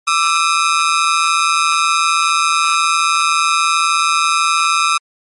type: ring-modulated tone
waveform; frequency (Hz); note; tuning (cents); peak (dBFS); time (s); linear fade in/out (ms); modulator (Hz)
sawtooth; 1255; D#6; +15; -5; 0.07-4.98; 10; 79.4
effects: MP3 48 kbps